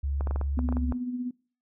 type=tone; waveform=sine; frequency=69.9 Hz; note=C#2; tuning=15 cents sharp; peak=-26 dBFS; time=0.03-0.93 s; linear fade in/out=10 ms
type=clicks; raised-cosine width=1 ms; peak=-21 dBFS; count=10; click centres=0.209 / 0.272 / 0.31 / 0.36 / 0.413 / 0.591 / 0.689 / 0.725 / 0.769 / 0.923 s
type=tone with tremolo; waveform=sine; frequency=247.8 Hz; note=B3; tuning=6 cents sharp; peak=-27 dBFS; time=0.57-1.31 s; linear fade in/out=5 ms; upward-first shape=sine; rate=16 Hz; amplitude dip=50%
effects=noise-tail reverb RT60 0.4 s tail -22 dB re dry